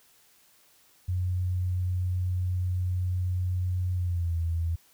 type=tone with pitch glide; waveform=sine; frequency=90.8 to 83.26 Hz; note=F#2 to E2; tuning=-32 to +18 cents; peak=-25 dBFS; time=1.08-4.76 s; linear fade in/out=10 ms; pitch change=-150 cents; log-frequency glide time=3.95-4.37 s; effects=white hiss -61 dBFS RMS until 4.93 s